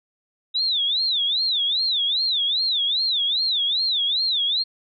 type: tone with vibrato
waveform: sine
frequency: 3729 Hz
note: A#7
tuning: in tune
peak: -19 dBFS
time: 0.54-4.64 s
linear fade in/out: 20 ms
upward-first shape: sine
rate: 2.5 Hz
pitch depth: 230 cents each way
effects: none